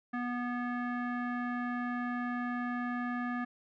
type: tone with low-pass filter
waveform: square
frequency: 244.1 Hz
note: B3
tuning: 20 cents flat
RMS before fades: -35 dBFS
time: 0.13-3.45 s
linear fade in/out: 10 ms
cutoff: 1600 Hz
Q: 3.8
effects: none